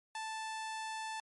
sawtooth tone, 880 Hz, A5, in tune, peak -35 dBFS, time 0.15-1.2 s, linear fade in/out 2 ms, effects MP3 48 kbps

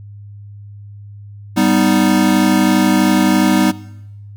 square chord, G augmented, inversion none, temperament equal with one note detuned, 196 / 248.1 / 311.1 Hz, G3 / B3 / D#4, 0 / +8 / 0 cents, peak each -16 dBFS, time 1.56-3.72 s, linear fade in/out 20 ms, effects noise-tail reverb RT60 0.9 s tail -19 dB re dry + added 102 Hz sine -32 dBFS peak until 4.36 s

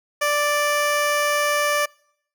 15% pulse tone, 587.3 Hz, D5, in tune, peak -12 dBFS, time 0.21-1.86 s, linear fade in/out 10 ms, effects noise-tail reverb RT60 0.7 s tail -26 dB re dry

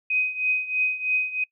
sine tone with tremolo, 2511 Hz, D#7, 15 cents sharp, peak -18 dBFS, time 0.1-1.44 s, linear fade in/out 5 ms, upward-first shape triangle, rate 3.1 Hz, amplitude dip 85%, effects noise-tail reverb RT60 0.1 s tail -24 dB re dry

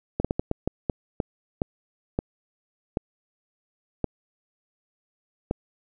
slowing click train, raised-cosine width 2 ms, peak -10 dBFS, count 13, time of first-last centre 0.2-5.511 s, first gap 46 ms, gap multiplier 1.37, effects none

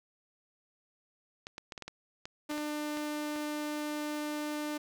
clicks, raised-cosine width 0.2 ms, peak -24 dBFS, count 11, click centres 1.469 / 1.581 / 1.722 / 1.778 / 1.823 / 1.88 / 2.255 / 2.514 / 2.579 / 2.972 / 3.361 s
sawtooth tone, 299.1 Hz, D4, 32 cents sharp, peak -30 dBFS, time 2.49-4.78 s, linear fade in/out 10 ms
effects none

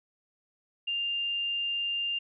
sine tone, 2798 Hz, F7, 3 cents sharp, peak -28 dBFS, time 0.87-2.19 s, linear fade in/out 10 ms, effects none

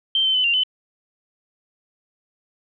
sine tone with pitch steps, 3131 / 3084 / 3021 / 2780 / 3026 Hz, G7 / G7 / F#7 / F7 / F#7, -3 / -29 / +35 / -9 / +38 cents, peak -16 dBFS, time 0.15-0.635 s, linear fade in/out 2 ms, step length 97 ms, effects none

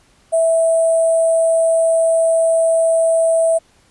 sine tone with sample-and-hold, 657 Hz, E5, 6 cents flat, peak -11 dBFS, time 0.32-3.59 s, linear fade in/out 20 ms, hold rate 8820 Hz, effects pink hiss -54 dBFS RMS until 3.9 s + resampled to 24000 Hz

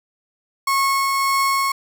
35% pulse tone with tremolo, 1094 Hz, C#6, 23 cents flat, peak -14 dBFS, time 0.67-1.72 s, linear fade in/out 5 ms, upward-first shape triangle, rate 1.7 Hz, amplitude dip 25%, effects none

